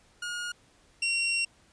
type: tone pair in turn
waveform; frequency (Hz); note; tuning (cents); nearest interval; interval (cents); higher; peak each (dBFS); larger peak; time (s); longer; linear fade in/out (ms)
sawtooth; 1433 / 2742; F6 / F7; +44 / -32; major seventh; 1124; second; -29 / -22; second; 0.22-0.52 / 1.02-1.45; second; 5
effects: pink hiss -62 dBFS RMS until 1.72 s + resampled to 22050 Hz